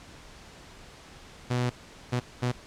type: tone bursts at uneven times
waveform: sawtooth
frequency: 123.47 Hz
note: B2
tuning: in tune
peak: -21 dBFS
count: 3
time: 1.5-1.7 / 2.12-2.2 / 2.42-2.52 s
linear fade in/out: 10 ms
effects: pink hiss -49 dBFS RMS until 2.66 s + low-pass 7000 Hz 12 dB/octave